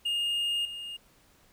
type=tone with level steps; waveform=triangle; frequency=2836 Hz; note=F7; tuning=26 cents sharp; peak=-25 / -35 dBFS; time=0.05-0.97 s; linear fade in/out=10 ms; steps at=0.65 s; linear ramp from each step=2 ms; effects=pink hiss -62 dBFS RMS until 1.52 s